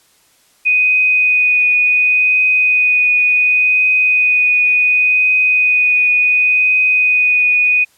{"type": "tone with vibrato", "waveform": "sine", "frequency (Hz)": 2489, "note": "D#7", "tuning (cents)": 0, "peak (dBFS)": -9, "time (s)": [0.65, 7.85], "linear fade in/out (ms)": 20, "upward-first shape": "triangle", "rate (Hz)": 0.69, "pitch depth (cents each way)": 12, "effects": ["white hiss -53 dBFS RMS until 7.97 s", "low-pass 12000 Hz 12 dB/octave"]}